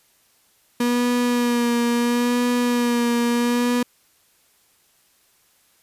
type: tone with vibrato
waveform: 35% pulse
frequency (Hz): 240.7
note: B3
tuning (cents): -44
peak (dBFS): -16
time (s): 0.8-3.83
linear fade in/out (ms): 5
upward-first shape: sine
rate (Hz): 0.74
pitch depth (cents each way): 25
effects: white hiss -60 dBFS RMS until 5.82 s + resampled to 32000 Hz